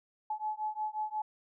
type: beating tone pair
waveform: sine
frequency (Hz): 854 / 859.6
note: G#5 / A5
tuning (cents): +48 / -41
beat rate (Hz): 5.6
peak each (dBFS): -36 / -36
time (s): 0.3-1.22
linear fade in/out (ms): 5
effects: none